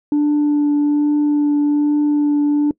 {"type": "tone with vibrato", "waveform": "sine", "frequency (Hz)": 293.7, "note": "D4", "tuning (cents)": 0, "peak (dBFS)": -10, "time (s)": [0.12, 2.71], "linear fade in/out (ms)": 2, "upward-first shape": "triangle", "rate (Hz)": 1.2, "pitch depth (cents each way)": 12, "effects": ["noise-tail reverb RT60 0.1 s tail -23 dB re dry", "tanh soft clip ceiling -11 dBFS"]}